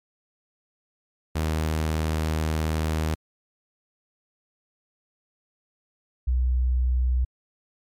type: tone pair in turn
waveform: sawtooth / sine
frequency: 78.6 / 62.54 Hz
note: D#2 / B1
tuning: +18 / +22 cents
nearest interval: major third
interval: 396 cents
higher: first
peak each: -19 dBFS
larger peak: neither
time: 1.35-3.15 / 6.27-7.25 s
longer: first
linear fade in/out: 10 ms
effects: MP3 96 kbps